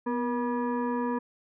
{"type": "tone with frequency modulation", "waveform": "sine", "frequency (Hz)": 246.9, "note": "B3", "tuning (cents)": 0, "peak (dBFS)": -26, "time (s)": [0.06, 1.19], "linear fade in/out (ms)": 10, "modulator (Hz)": 723, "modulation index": 1.1, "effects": []}